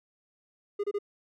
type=tone bursts; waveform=triangle; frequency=408.5 Hz; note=G#4; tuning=29 cents flat; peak=-25 dBFS; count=3; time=0.79-0.988 s; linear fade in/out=10 ms; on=48 ms; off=27 ms; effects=none